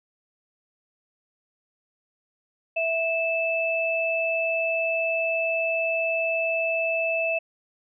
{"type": "tone pair together", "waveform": "sine", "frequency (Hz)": [657, 2628], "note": ["E5", "E7"], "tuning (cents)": [-6, -6], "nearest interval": "2 octaves", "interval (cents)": 2400, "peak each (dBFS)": [-25, -25], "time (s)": [2.76, 7.39], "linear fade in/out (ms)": 10, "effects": []}